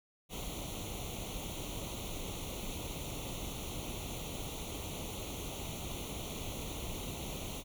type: noise with comb filter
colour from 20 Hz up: pink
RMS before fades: -41 dBFS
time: 0.29-7.64 s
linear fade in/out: 50 ms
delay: 0.3 ms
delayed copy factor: +0.9
effects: none